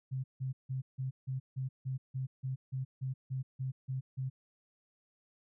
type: tone bursts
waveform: sine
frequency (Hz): 131.2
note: C3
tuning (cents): +5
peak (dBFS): -33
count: 15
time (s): 0.11-4.3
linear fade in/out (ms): 20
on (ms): 130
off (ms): 160
effects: none